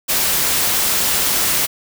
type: noise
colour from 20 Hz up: white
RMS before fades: -17 dBFS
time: 0.08-1.67 s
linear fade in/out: 20 ms
effects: none